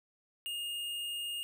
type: tone with hard clipping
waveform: triangle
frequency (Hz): 2838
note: F7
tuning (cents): +27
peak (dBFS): -37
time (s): 0.46-1.43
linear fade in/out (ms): 0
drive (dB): 16
effects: none